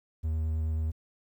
triangle tone with vibrato, 79.1 Hz, D#2, 29 cents sharp, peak -25 dBFS, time 0.23-0.92 s, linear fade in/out 20 ms, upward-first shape square, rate 9.3 Hz, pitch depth 9 cents each way, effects 11-bit

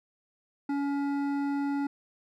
triangle tone with hard clipping, 282.2 Hz, C#4, 31 cents sharp, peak -29 dBFS, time 0.69-1.87 s, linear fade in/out 5 ms, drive 15 dB, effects none

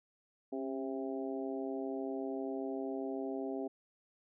harmonic tone with a mistuned harmonic, 132.8 Hz, C3, 26 cents sharp, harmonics 2 / 3 / 4 / 5 / 6, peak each -39 / -40 / -47 / -44 / -50 dBFS, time 0.52-3.68 s, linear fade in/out 10 ms, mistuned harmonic 2, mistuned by +34 cents, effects none

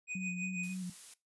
square tone with tremolo, 2489 Hz, D#7, in tune, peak -36 dBFS, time 0.07-0.75 s, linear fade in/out 50 ms, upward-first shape triangle, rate 6.1 Hz, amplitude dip 75%
sine tone with vibrato, 182.7 Hz, F#3, 22 cents flat, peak -36 dBFS, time 0.15-0.9 s, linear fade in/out 5 ms, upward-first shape square, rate 3.7 Hz, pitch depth 29 cents each way
blue noise, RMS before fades -49 dBFS, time 0.63-1.14 s, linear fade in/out 5 ms
effects noise-tail reverb RT60 0.2 s tail -19 dB re dry + resampled to 24000 Hz

